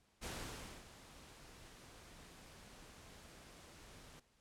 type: noise with ADSR envelope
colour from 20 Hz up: pink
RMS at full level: -44 dBFS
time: 0.21-4.2 s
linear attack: 28 ms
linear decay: 600 ms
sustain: -14 dB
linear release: 8 ms
effects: pink hiss -74 dBFS RMS until 4.4 s + low-pass 10000 Hz 12 dB/octave